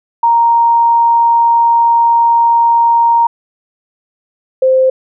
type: tone pair in turn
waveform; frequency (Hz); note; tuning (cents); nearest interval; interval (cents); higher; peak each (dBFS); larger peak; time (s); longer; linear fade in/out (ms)
sine; 932.3 / 521.4; A#5 / C5; 0 / -6; minor seventh; 1006; first; -6; neither; 0.23-3.27 / 4.62-4.9; first; 5
effects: none